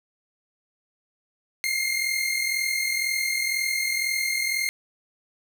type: tone pair together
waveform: sawtooth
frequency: 2101 / 2143 Hz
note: C7 / C7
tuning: +7 / +41 cents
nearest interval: unison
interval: 34 cents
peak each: -23 dBFS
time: 1.64-4.69 s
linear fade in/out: 0 ms
effects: none